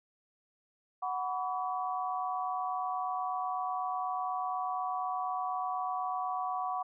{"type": "chord", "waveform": "sine", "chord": "F# suspended fourth", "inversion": "none", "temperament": "equal with one note detuned", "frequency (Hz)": [740, 987.8, 1136], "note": ["F#5", "B5", "C#6"], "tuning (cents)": [0, 0, 42], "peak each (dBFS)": [-34, -39, -36], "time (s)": [1.02, 6.83], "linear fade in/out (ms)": 10, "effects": []}